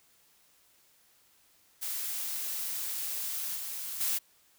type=noise with level steps; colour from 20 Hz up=blue; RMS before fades=-35 / -38 / -30 dBFS; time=1.81-4.19 s; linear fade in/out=20 ms; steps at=3.56 / 4 s; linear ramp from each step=10 ms; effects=white hiss -65 dBFS RMS until 4.58 s